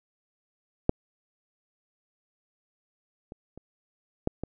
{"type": "clicks", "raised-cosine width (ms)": 2, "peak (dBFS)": [-6, -27, -30, -11, -19], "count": 5, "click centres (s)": [0.894, 3.321, 3.576, 4.274, 4.436], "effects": []}